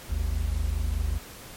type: tone pair together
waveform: triangle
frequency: 51.95 / 77 Hz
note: G#1 / D#2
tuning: +1 / -17 cents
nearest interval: perfect fifth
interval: 682 cents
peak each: -25 dBFS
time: 0.09-1.19 s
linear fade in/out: 20 ms
effects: pink hiss -44 dBFS RMS until 1.56 s + MP3 64 kbps